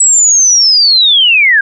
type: linear sweep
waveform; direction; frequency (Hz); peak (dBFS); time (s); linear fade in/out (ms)
sine; down; 7902 to 1568; -4; 0-1.61; 5
effects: none